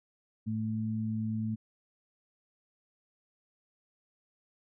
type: tone pair together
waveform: sine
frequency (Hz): 110 / 219.3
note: A2 / A3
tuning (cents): 0 / -6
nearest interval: octave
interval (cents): 1194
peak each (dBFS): -34 / -32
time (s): 0.46-1.56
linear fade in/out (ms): 20
effects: none